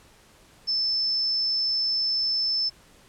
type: tone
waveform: sine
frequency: 5274 Hz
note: E8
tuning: in tune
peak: -22 dBFS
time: 0.67-2.7 s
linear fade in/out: 20 ms
effects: pink hiss -55 dBFS RMS until 3.08 s + low-pass 11000 Hz 12 dB/octave